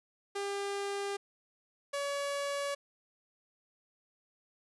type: tone pair in turn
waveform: sawtooth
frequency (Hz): 400.1 / 565.8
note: G4 / C#5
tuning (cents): +35 / +35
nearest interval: tritone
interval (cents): 600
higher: second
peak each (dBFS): -30 / -29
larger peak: second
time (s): 0.35-1.17 / 1.93-2.75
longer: neither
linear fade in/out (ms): 10
effects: resampled to 24000 Hz + 11-bit